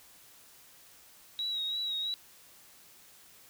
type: tone with vibrato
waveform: sine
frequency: 3842 Hz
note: B7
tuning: 48 cents flat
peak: -31 dBFS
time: 1.39-2.14 s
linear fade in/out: 0 ms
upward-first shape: sine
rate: 3 Hz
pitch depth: 39 cents each way
effects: white hiss -57 dBFS RMS until 3.49 s